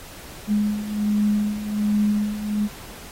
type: beating tone pair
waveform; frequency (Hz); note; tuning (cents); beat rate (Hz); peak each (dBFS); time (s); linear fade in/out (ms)
sine; 208 / 209.3; G#3 / G#3; +3 / +14; 1.3; -25 / -20; 0.47-2.69; 50
effects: pink hiss -41 dBFS RMS until 3.11 s + AAC 48 kbps